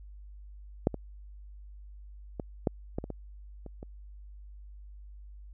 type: clicks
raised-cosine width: 2 ms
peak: -10 / -22 / -20 / -12 / -18 / -24 / -23 / -30 / -29 dBFS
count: 9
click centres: 0.871 / 0.943 / 2.398 / 2.672 / 2.985 / 3.041 / 3.103 / 3.663 / 3.829 s
effects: added 50 Hz sine -45 dBFS peak until 5.53 s